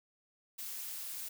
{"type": "noise with amplitude modulation", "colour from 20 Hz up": "blue", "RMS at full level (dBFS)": -40, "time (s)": [0.58, 1.29], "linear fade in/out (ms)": 10, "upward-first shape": "sine", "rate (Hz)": 212, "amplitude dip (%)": 50, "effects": []}